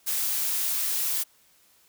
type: noise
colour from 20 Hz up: blue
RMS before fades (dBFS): -27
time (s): 0.06-1.24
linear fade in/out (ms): 20
effects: white hiss -61 dBFS RMS until 1.88 s